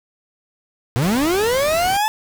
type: linear sweep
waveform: 40% pulse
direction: up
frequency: 108.5 to 880 Hz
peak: -15 dBFS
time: 0.96-2.08 s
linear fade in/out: 0 ms
type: noise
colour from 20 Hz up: pink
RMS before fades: -30 dBFS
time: 1.02-1.97 s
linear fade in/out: 2 ms
effects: none